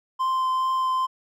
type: tone with vibrato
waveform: triangle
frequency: 1040 Hz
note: C6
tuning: 11 cents flat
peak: -19 dBFS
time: 0.19-1.07 s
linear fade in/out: 20 ms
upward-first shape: triangle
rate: 2.4 Hz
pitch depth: 10 cents each way
effects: none